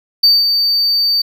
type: tone with ADSR envelope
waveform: triangle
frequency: 4600 Hz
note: D8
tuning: 37 cents flat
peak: -4 dBFS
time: 0.23-1.22 s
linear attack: 8 ms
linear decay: 200 ms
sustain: -6 dB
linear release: 8 ms
effects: none